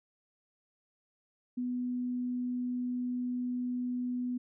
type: tone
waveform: sine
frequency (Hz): 247.7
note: B3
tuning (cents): +5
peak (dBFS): -31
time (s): 1.57-4.38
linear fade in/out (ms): 10
effects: none